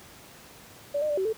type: tone with pitch steps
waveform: sine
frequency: 576 / 608 / 587 / 380.6 / 440.4 Hz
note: D5 / D#5 / D5 / F#4 / A4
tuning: -34 / -40 / -1 / +49 / +2 cents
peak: -24 dBFS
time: 0.94-1.33 s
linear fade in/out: 10 ms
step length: 78 ms
effects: pink hiss -49 dBFS RMS until 1.37 s + high-pass 80 Hz 12 dB/octave